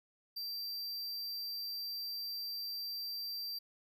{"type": "tone", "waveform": "square", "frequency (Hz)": 4699, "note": "D8", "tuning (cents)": 0, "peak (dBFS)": -39, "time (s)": [0.36, 3.59], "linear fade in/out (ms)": 10, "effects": []}